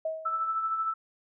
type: tone with exponential decay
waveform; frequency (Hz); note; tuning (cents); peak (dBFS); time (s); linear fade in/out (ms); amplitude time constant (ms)
sine; 638; D#5; +43; -26; 0.05-0.56; 5; 110
type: tone with tremolo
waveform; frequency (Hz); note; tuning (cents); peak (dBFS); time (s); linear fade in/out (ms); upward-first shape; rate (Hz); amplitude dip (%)
sine; 1318.5; E6; 0; -25; 0.25-0.94; 10; sine; 13; 45
effects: none